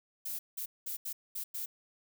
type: noise bursts at uneven times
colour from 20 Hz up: violet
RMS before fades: -38 dBFS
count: 6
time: 0.25-0.39 / 0.57-0.66 / 0.86-0.97 / 1.05-1.13 / 1.35-1.44 / 1.54-1.66 s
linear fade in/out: 10 ms
effects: none